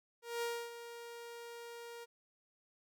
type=tone with ADSR envelope; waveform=sawtooth; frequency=470 Hz; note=A#4; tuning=14 cents sharp; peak=-31 dBFS; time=0.22-2.06 s; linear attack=200 ms; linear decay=280 ms; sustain=-12 dB; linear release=28 ms; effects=none